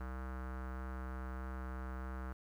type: tone with low-pass filter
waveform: square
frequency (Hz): 64.4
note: C2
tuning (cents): -27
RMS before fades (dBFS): -43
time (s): 0-2.33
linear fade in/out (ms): 5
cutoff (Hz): 1400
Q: 3.5
effects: 11-bit